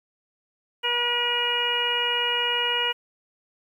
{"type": "harmonic tone", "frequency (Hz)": 481.1, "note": "B4", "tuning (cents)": -45, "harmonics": [1, 2, 3, 4, 5, 6], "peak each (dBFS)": [-32, -30, -32, -32, -31, -24], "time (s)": [0.83, 2.93], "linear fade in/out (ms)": 20, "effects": ["9-bit"]}